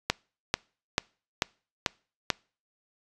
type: click train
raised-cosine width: 0.2 ms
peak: -5 dBFS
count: 6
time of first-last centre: 0.1-2.303 s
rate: 2.27 Hz
effects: noise-tail reverb RT60 0.4 s tail -26 dB re dry + resampled to 24000 Hz